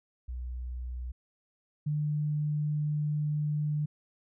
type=tone pair in turn; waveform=sine; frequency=61.8 / 149.64 Hz; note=B1 / D3; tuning=+2 / +33 cents; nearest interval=octave + minor third; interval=1531 cents; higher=second; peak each=-34 / -27 dBFS; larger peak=second; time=0.28-1.12 / 1.86-3.86 s; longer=second; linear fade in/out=10 ms; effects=none